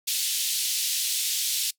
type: band-pass noise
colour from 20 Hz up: pink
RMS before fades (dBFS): -27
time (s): 0.07-1.71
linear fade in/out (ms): 10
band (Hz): 3200 to 15000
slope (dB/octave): 24
effects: noise-tail reverb RT60 0.1 s tail -21 dB re dry